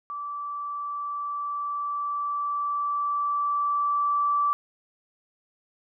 sine tone with level ramp, 1161 Hz, D6, 20 cents flat, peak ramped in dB -31 to -20 dBFS, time 0.1-4.53 s, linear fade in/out 0 ms, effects none

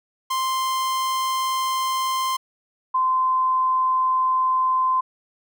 45% pulse / sine tone pair in turn, 1046.5 / 1033.9 Hz, C6 / C6, 0 / -21 cents, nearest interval unison, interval 21 cents, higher first, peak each -21 / -17 dBFS, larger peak second, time 0.3-2.37 / 2.94-5.01 s, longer neither, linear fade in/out 10 ms, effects none

